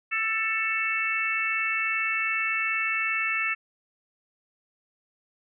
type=harmonic tone; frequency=442.6 Hz; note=A4; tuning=10 cents sharp; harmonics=3 / 4 / 5 / 6; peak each=-32 / -31 / -29 / -28 dBFS; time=0.11-3.55 s; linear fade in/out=20 ms; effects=none